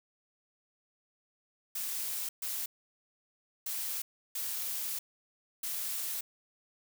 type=noise bursts at uneven times; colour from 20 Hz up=blue; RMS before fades=-36 dBFS; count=5; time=1.75-2.29 / 2.42-2.66 / 3.66-4.02 / 4.35-4.99 / 5.63-6.21 s; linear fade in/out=5 ms; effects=none